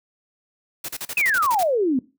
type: noise bursts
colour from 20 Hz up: white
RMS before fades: -30 dBFS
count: 10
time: 0.84-1.633 s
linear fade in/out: 5 ms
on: 46 ms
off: 37 ms
type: exponential sweep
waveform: sine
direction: down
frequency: 2609 to 242.2 Hz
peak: -17 dBFS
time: 1.17-1.99 s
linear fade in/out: 2 ms
effects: noise-tail reverb RT60 0.3 s tail -20 dB re dry